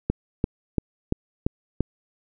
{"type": "click train", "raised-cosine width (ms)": 3, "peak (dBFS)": -8, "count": 6, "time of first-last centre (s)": [0.1, 1.806], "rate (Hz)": 2.93, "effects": []}